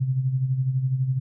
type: tone with tremolo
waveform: sine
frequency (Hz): 130.81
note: C3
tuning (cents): 0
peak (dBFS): -18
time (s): 0-1.2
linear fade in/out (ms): 20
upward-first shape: sine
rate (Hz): 12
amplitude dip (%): 60
effects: none